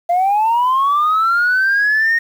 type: linear sweep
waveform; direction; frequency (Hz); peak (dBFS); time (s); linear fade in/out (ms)
sine; up; 682 to 1864.7; -10; 0.09-2.19; 10
effects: tanh soft clip ceiling -9 dBFS + 7-bit